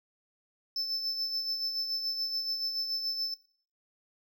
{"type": "tone with tremolo", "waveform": "triangle", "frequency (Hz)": 5274, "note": "E8", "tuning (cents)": 0, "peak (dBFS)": -28, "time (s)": [0.76, 3.34], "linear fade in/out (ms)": 2, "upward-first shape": "sine", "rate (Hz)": 7, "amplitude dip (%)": 50, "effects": ["noise-tail reverb RT60 0.5 s tail -17 dB re dry"]}